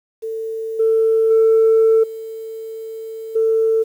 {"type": "tone with level steps", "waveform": "sine", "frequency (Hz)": 446.2, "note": "A4", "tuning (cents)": 24, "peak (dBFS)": [-22, -11, -8, -27, -12], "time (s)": [0.22, 3.84], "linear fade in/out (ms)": 20, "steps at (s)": [0.79, 1.3, 2.03, 3.35], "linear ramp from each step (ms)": 10, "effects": ["tanh soft clip ceiling -7 dBFS", "8-bit"]}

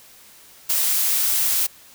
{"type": "noise", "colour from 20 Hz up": "blue", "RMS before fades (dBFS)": -20, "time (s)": [0.69, 1.67], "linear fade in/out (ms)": 10, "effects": ["white hiss -48 dBFS RMS until 1.94 s"]}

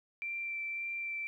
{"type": "tone with vibrato", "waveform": "sine", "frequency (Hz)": 2349, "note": "D7", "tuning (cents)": 0, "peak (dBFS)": -35, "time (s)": [0.22, 1.27], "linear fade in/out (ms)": 0, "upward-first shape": "sine", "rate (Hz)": 1.8, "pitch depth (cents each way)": 10, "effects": ["12-bit"]}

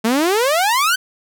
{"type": "exponential sweep", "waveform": "sawtooth", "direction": "up", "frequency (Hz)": [213.8, 1565], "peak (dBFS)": -10, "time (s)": [0.04, 0.96], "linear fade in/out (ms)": 10, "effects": []}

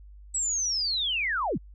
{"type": "linear sweep", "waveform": "sine", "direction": "down", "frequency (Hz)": [7900, 87.6], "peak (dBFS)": -25, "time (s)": [0.34, 1.58], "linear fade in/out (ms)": 10, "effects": ["added 50 Hz sine -45 dBFS peak until 1.74 s"]}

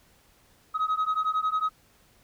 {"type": "beating tone pair", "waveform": "sine", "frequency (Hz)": [1262, 1273], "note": ["D#6", "D#6"], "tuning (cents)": [24, 39], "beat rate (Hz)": 11, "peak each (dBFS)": -25, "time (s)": [0.74, 1.7], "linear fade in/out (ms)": 20, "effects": ["tanh soft clip ceiling -21 dBFS", "pink hiss -61 dBFS RMS until 2.23 s"]}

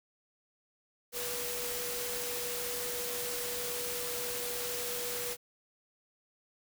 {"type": "tone in noise", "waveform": "sine", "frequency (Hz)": 486.5, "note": "B4", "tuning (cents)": -26, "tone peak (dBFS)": -40, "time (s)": [1.12, 5.37], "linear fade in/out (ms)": 50, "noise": "white", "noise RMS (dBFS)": -37, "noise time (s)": [1.12, 5.37], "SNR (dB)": -6, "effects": []}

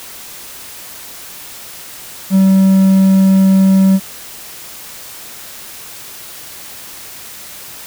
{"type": "tone", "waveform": "triangle", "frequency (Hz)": 191.7, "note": "G3", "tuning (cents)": -38, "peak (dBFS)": -4, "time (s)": [2.3, 4], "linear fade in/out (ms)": 50, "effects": ["white hiss -32 dBFS RMS until 7.86 s"]}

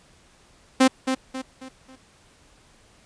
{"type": "tone with echo", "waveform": "sawtooth", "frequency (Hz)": 261.6, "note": "C4", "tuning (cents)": 0, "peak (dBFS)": -9, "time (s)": [0.8, 0.88], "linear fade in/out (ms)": 10, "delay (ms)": 270, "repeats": 4, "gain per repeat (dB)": -8, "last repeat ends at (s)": 1.96, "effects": ["pink hiss -56 dBFS RMS until 3.05 s", "resampled to 22050 Hz"]}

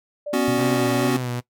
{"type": "tone with pitch glide", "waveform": "sine", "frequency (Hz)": [587.3, 577.9], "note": ["D5", "D5"], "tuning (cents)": [0, -28], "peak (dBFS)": -26, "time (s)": [0.26, 1.09], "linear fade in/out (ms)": 10, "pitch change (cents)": -28, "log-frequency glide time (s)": [0.81, 0.95]}
{"type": "chord", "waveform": "square", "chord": "B suspended second", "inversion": "none", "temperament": "equal", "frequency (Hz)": [246.9, 277.2, 370], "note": ["B3", "C#4", "F#4"], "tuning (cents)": [0, 0, 0], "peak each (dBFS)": [-24, -24, -24], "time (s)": [0.33, 1.17], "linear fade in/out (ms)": 5}
{"type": "tone with exponential decay", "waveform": "sine", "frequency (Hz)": 125.7, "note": "B2", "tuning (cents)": 31, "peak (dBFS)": -23, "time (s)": [0.48, 0.81], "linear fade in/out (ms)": 0, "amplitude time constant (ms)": 70}
{"type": "tone with vibrato", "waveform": "sawtooth", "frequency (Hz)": 125.9, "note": "B2", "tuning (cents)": 34, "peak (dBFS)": -21, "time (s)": [0.57, 1.41], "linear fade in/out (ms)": 20, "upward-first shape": "sine", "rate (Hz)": 2.3, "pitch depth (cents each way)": 61}
{"effects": ["noise-tail reverb RT60 0.1 s tail -19 dB re dry"]}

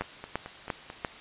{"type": "two click trains", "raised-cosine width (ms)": 0.5, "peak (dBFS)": [-24, -14], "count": [5, 4], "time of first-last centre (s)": [[0.02, 0.901], [0.01, 1.048]], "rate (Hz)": [4.54, 2.89], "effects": ["white hiss -46 dBFS RMS until 1.2 s", "resampled to 8000 Hz"]}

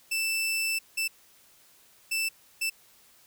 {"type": "tone bursts at uneven times", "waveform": "sawtooth", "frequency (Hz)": 2654, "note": "E7", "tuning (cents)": 11, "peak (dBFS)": -23, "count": 4, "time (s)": [[0.11, 0.79], [0.97, 1.08], [2.11, 2.29], [2.61, 2.7]], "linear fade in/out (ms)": 10, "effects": ["white hiss -59 dBFS RMS until 3.26 s"]}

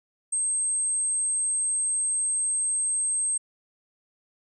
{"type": "tone", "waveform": "sine", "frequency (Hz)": 8372, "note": "C9", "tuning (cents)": 0, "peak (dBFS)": -23, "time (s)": [0.32, 3.38], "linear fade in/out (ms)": 10, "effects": []}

